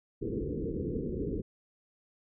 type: low-pass noise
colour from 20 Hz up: white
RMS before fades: -34 dBFS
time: 0.21-1.42 s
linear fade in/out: 20 ms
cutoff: 480 Hz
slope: 96 dB/octave
effects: none